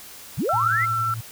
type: linear sweep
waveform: sine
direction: up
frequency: 69.3 to 2156 Hz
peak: -21 dBFS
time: 0.37-0.86 s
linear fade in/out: 20 ms
type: tone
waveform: sine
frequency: 1341 Hz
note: E6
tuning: 29 cents sharp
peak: -21 dBFS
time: 0.49-1.14 s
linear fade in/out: 2 ms
type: tone with tremolo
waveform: sine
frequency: 113.2 Hz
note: A2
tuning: 50 cents sharp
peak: -27 dBFS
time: 0.53-1.21 s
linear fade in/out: 5 ms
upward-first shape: sine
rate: 11 Hz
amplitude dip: 40%
effects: white hiss -42 dBFS RMS until 1.31 s